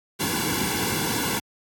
pink noise with comb filter, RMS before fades -25 dBFS, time 0.19-1.4 s, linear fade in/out 20 ms, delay 1.6 ms, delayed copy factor -1, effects high-pass 80 Hz 12 dB/octave + AAC 64 kbps

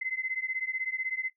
sine beating tone pair, 2046 / 2062 Hz, C7 / C7, -39 / -26 cents, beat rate 16 Hz, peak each -32 / -33 dBFS, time 0.01-1.3 s, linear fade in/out 10 ms, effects noise-tail reverb RT60 0.1 s tail -18 dB re dry

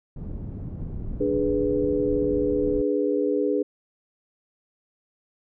pink low-pass noise, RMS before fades -33 dBFS, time 0.16-2.82 s, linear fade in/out 5 ms, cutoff 230 Hz, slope 12 dB/octave
sine chord, G# diminished, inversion second, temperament equal, 293.7 / 415.3 / 493.9 Hz, D4 / G#4 / B4, 0 / 0 / 0 cents, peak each -25 / -24 / -26 dBFS, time 1.2-3.63 s, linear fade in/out 10 ms
effects none

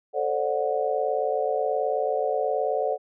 sine chord, D dominant seventh, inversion second, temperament just, 440.5 / 528.6 / 587.3 / 734.2 Hz, A4 / C5 / D5 / F#5, +2 / +18 / 0 / -14 cents, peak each -28 dBFS, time 0.13-2.98 s, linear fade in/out 50 ms, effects none

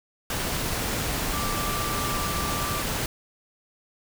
sine tone in noise, 1174.7 Hz, D6, in tune, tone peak -31 dBFS, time 1.33-2.82 s, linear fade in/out 2 ms, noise pink, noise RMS -28 dBFS, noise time 0.3-3.06 s, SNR -6 dB, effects none

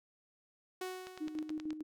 sawtooth tone with exponential decay, 370 Hz, F#4, in tune, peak -33 dBFS, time 0.81-1.78 s, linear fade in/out 5 ms, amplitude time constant 210 ms
click train, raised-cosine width 0.2 ms, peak -29 dBFS, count 7, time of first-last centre 1.07-1.706 s, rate 9.44 Hz
sine tone with tremolo, 309.1 Hz, D#4, 11 cents flat, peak -35 dBFS, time 1.2-1.83 s, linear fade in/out 20 ms, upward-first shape square, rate 6.6 Hz, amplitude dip 60%
effects none

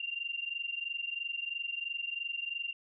sine tone pair together, 2771 / 2794 Hz, F7 / F7, -14 / 0 cents, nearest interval unison, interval 14 cents, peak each -37 / -38 dBFS, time 0-2.73 s, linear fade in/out 5 ms, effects none

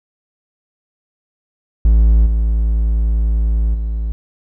triangle tone with level steps, 55.1 Hz, A1, 3 cents sharp, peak -5 / -10 / -15 dBFS, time 1.85-4.12 s, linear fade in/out 0 ms, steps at 2.26 / 3.74 s, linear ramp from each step 5 ms, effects none

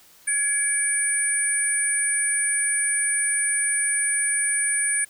sine tone cluster, 1682 / 2263 / 9320 Hz, G#6 / C#7 / D9, +22 / +35 / -14 cents, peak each -28 / -30 / -21 dBFS, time 0.27-5.05 s, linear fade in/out 10 ms, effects white hiss -53 dBFS RMS until 5.09 s

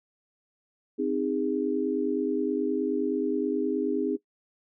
sine chord, Ab major, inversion first, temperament equal with one note detuned, 261.6 / 311.1 / 407.9 Hz, C4 / Eb4 / Ab4, 0 / 0 / -31 cents, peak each -29 dBFS, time 0.98-4.17 s, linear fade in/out 20 ms, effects noise-tail reverb RT60 0.1 s tail -18 dB re dry

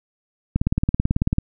click train, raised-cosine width 5 ms, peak -6 dBFS, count 16, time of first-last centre 0.56-1.384 s, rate 18.2 Hz, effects none

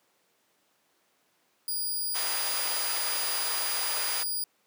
5% pulse tone, 4864 Hz, D#8, 40 cents flat, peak -22 dBFS, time 1.68-4.44 s, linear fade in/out 2 ms
pink band-pass noise, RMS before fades -35 dBFS, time 2.14-4.24 s, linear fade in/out 20 ms, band 760 to 13000 Hz, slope 12 dB/octave
effects pink hiss -69 dBFS RMS until 4.66 s + high-pass 300 Hz 12 dB/octave

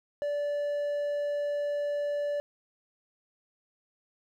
triangle tone, 581 Hz, D5, 19 cents flat, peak -26 dBFS, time 0.22-2.4 s, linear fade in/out 0 ms, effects none

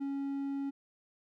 triangle tone, 277.2 Hz, C#4, in tune, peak -31 dBFS, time 0-0.71 s, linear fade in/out 20 ms, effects none

